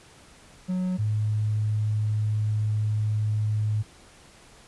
triangle / sine tone pair in turn, 183.6 / 106.76 Hz, F#3 / G#2, -13 / +48 cents, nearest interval major sixth, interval 939 cents, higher first, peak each -22 dBFS, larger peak neither, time 0.68-0.98 / 0.98-3.83 s, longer second, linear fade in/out 20 ms, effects pink hiss -52 dBFS RMS until 4.67 s + resampled to 24000 Hz

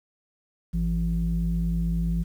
sine tone pair together, 53.21 / 169.1 Hz, G#1 / E3, +43 / +44 cents, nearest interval octave + minor sixth, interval 2001 cents, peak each -24 dBFS, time 0.73-2.24 s, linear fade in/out 20 ms, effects tanh soft clip ceiling -17 dBFS + 9-bit

